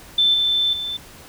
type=tone with level steps; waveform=sine; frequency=3536 Hz; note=A7; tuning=8 cents sharp; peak=-13 / -16 / -24 dBFS; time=0.18-0.97 s; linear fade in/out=5 ms; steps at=0.34 / 0.73 s; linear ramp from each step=2 ms; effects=pink hiss -43 dBFS RMS until 1.28 s